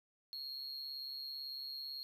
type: tone with amplitude modulation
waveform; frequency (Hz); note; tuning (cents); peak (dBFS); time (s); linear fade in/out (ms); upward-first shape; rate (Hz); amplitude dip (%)
triangle; 4276; C8; +37; -38; 0.33-2.03; 0; sine; 138; 70
effects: none